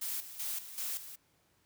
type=noise with tremolo; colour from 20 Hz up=blue; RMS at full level=-37 dBFS; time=0.01-1.16 s; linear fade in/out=10 ms; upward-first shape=square; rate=2.6 Hz; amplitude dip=70%; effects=pink hiss -71 dBFS RMS until 1.65 s + high-pass 60 Hz 12 dB/octave